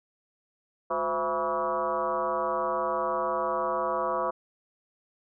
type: tone with frequency modulation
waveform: sine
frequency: 824 Hz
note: G#5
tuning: 14 cents flat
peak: -25 dBFS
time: 0.9-4.31 s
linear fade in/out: 10 ms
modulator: 154 Hz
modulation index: 2.7
effects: none